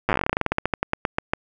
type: slowing click train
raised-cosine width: 0.5 ms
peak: -5 dBFS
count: 26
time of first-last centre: 0.09-1.335 s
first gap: 8 ms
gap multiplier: 1.13
effects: none